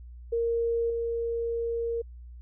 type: tone with level steps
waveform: sine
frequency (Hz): 464.7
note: A#4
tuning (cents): -5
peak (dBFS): -24 / -27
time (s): 0.32-2.02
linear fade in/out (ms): 10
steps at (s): 0.9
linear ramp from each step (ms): 2
effects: added 60 Hz sine -42 dBFS peak until 2.41 s